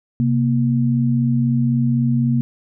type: tone pair together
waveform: sine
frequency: 131.4 / 235.3 Hz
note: C3 / A#3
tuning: +8 / +16 cents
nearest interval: minor seventh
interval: 1008 cents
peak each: -17 dBFS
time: 0.2-2.41 s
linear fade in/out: 0 ms
effects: none